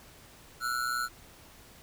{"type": "ring-modulated tone", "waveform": "square", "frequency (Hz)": 1396.9, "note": "F6", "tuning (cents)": 0, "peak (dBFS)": -27, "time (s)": [0.6, 1.09], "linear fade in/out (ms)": 50, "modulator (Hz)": 61.6, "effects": ["pink hiss -54 dBFS RMS until 1.82 s"]}